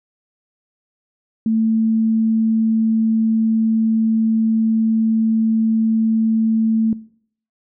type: tone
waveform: sine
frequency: 222.6 Hz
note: A3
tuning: 20 cents sharp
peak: -14 dBFS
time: 1.46-6.93 s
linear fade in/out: 2 ms
effects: noise-tail reverb RT60 0.6 s tail -20 dB re dry